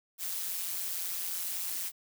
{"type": "noise with amplitude modulation", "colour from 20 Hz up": "blue", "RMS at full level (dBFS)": -32, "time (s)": [0.18, 1.92], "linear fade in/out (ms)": 50, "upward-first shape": "sine", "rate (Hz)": 178, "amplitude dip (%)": 75, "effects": []}